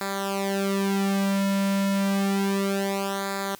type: tone with flanger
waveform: sawtooth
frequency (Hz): 196.6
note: G3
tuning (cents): +5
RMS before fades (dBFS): -25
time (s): 0.01-3.55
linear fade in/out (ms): 0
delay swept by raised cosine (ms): 0.34 to 2.64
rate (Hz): 0.3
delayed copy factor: -0.85
effects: white hiss -49 dBFS RMS until 3.59 s